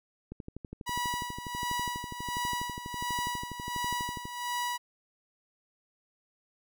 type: click train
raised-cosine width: 3 ms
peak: -27 dBFS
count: 49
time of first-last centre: 0.32-4.254 s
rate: 12.2 Hz
type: tone with tremolo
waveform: sawtooth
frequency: 973 Hz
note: B5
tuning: 26 cents flat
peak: -26 dBFS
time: 0.86-4.78 s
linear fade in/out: 20 ms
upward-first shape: sine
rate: 1.4 Hz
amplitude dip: 70%
effects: none